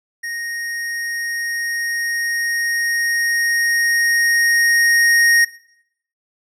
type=tone with level ramp; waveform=square; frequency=1864.7 Hz; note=A#6; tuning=in tune; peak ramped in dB=-25 to -11 dBFS; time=0.23-5.45 s; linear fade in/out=10 ms; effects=noise-tail reverb RT60 0.7 s tail -17 dB re dry + low-pass 12000 Hz 12 dB/octave